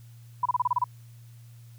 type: tone bursts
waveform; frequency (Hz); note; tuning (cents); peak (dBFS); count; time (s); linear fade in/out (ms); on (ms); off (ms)
sine; 987.8; B5; 0; -20; 8; 0.43-0.841; 5; 26; 29
effects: added 117 Hz sine -46 dBFS peak until 1.78 s + white hiss -62 dBFS RMS until 1.78 s